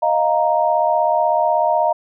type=chord; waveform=sine; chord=Eb suspended second; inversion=none; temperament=equal; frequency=622.3 / 698.5 / 932.3 Hz; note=Eb5 / F5 / Bb5; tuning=0 / 0 / 0 cents; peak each=-18 dBFS; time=0.02-1.93 s; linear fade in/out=10 ms; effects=none